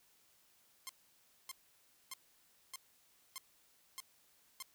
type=tone bursts; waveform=5% pulse; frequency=1057 Hz; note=C6; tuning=17 cents sharp; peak=-31 dBFS; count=7; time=0.87-4.624 s; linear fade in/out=0 ms; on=22 ms; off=600 ms; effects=white hiss -70 dBFS RMS until 4.74 s